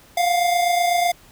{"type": "tone pair together", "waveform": "square", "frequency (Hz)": [698.5, 726.5], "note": ["F5", "F#5"], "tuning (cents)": [0, -32], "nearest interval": "minor second", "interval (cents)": 68, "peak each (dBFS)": [-18, -25], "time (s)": [0.17, 1.12], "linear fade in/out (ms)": 5, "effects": ["pink hiss -50 dBFS RMS until 1.31 s"]}